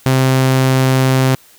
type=tone; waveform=sawtooth; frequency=131.2 Hz; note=C3; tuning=5 cents sharp; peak=-6 dBFS; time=0.06-1.35 s; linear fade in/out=0 ms; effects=white hiss -46 dBFS RMS until 1.58 s